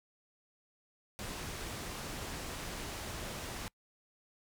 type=low-pass noise; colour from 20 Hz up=pink; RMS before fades=-42 dBFS; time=1.19-3.68 s; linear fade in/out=0 ms; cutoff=11000 Hz; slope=12 dB/octave; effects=noise-tail reverb RT60 0.1 s tail -25 dB re dry